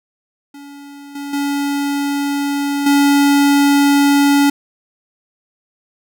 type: tone with level steps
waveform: square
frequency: 283.5 Hz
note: C#4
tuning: 39 cents sharp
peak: -34 / -25 / -17 / -10 dBFS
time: 0.54-4.5 s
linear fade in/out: 5 ms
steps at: 1.15 / 1.33 / 2.86 s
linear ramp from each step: 5 ms
effects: none